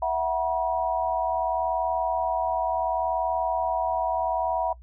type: chord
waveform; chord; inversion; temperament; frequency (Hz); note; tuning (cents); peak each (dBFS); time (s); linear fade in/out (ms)
sine; E suspended second; none; equal with one note detuned; 659.3 / 740 / 963.5; E5 / F#5 / B5; 0 / 0 / -43; -27; 0.02-4.73; 5
effects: noise-tail reverb RT60 0.1 s tail -22 dB re dry + added 60 Hz sine -44 dBFS peak until 4.82 s